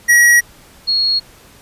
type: tone pair in turn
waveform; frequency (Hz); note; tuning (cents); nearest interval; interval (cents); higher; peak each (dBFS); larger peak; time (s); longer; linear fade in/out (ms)
square / sine; 1911 / 4309; A#6 / C#8; +43 / -50; octave + major second; 1407; second; -7 / -12; first; 0.08-0.41 / 0.87-1.2; neither; 20
effects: pink hiss -44 dBFS RMS until 1.61 s + resampled to 32000 Hz